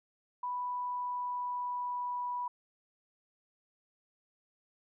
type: tone with pitch glide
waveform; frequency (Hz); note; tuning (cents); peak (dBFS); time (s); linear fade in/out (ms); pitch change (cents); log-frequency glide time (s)
sine; 987.8 to 981; B5 to B5; 0 to -12; -33; 0.43-2.48; 5; -12; 0.72-2.29
effects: none